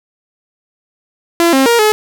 sawtooth tone with pitch steps, 339.2 / 267.5 / 470 / 427 Hz, E4 / C4 / A#4 / G#4, +50 / +38 / +14 / +48 cents, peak -4 dBFS, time 1.4-1.92 s, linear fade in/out 0 ms, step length 130 ms, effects none

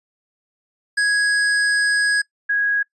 square / sine tone pair in turn, 1661.2 / 1653.5 Hz, G#6 / G#6, 0 / -8 cents, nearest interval unison, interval 8 cents, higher first, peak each -16 dBFS, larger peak neither, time 0.97-2.22 / 2.49-2.83 s, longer first, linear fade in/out 10 ms, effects noise-tail reverb RT60 0.1 s tail -22 dB re dry + resampled to 24000 Hz

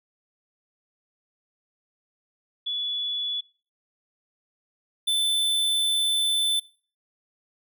sine / square tone pair in turn, 3423 / 3523 Hz, A7 / A7, -48 / +1 cents, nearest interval unison, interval 49 cents, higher second, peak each -26 / -21 dBFS, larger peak second, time 2.66-3.41 / 5.07-6.6 s, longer second, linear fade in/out 10 ms, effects noise-tail reverb RT60 0.4 s tail -21 dB re dry

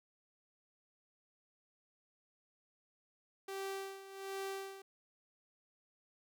sawtooth tone with tremolo, 389.1 Hz, G4, 13 cents flat, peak -35 dBFS, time 3.48-4.82 s, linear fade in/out 5 ms, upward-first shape sine, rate 1.3 Hz, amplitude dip 75%, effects none

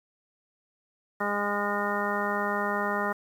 harmonic tone, 204.5 Hz, G#3, 26 cents flat, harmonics 1 / 2 / 3 / 4 / 5 / 6 / 7 / 9, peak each -34 / -34 / -34 / -34 / -34 / -34 / -34 / -34 dBFS, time 1.2-3.13 s, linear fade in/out 10 ms, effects 9-bit

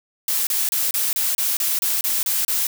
blue noise bursts, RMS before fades -21 dBFS, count 11, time 0.28-2.67 s, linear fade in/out 2 ms, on 190 ms, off 30 ms, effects none

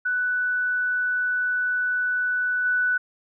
sine tone with level steps, 1488 Hz, F#6, 9 cents sharp, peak -21 / -19 dBFS, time 0.05-2.98 s, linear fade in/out 10 ms, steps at 2.64 s, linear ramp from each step 20 ms, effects none

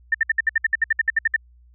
sine tone bursts, 1798 Hz, A6, 37 cents sharp, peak -14 dBFS, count 15, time 0.12-1.363 s, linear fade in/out 5 ms, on 25 ms, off 62 ms, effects added 60 Hz sine -49 dBFS peak until 1.74 s

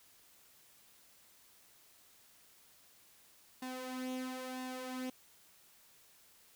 sawtooth tone with flanger, 256.2 Hz, C4, 36 cents flat, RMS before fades -42 dBFS, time 3.62-5.1 s, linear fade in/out 5 ms, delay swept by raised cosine 1.1 to 3.6 ms, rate 1 Hz, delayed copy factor +0.6, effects white hiss -64 dBFS RMS until 6.55 s

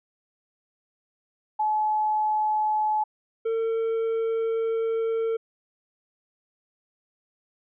sine / triangle tone pair in turn, 856 / 451.9 Hz, A5 / A4, -48 / +46 cents, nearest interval major seventh, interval 1106 cents, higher first, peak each -21 / -21 dBFS, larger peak neither, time 1.59-3.04 / 3.45-5.37 s, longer second, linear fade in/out 10 ms, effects resampled to 8000 Hz

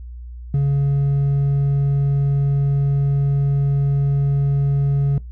sine tone with hard clipping, 139.9 Hz, C#3, 16 cents sharp, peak -15 dBFS, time 0.54-5.18 s, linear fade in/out 2 ms, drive 2 dB, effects noise-tail reverb RT60 0.2 s tail -22 dB re dry + added 60 Hz sine -31 dBFS peak until 5.31 s

